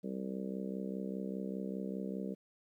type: harmonic tone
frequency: 65 Hz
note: C2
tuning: 11 cents flat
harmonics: 3 / 4 / 5 / 6 / 7 / 8 / 9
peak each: -39 / -45 / -47 / -48 / -45 / -51 / -51 dBFS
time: 0.03-2.35 s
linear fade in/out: 20 ms
effects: 12-bit